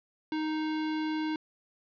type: tone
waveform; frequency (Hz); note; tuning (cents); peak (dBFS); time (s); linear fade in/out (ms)
square; 311.1; D#4; 0; -30; 0.32-1.36; 2
effects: resampled to 11025 Hz + 11-bit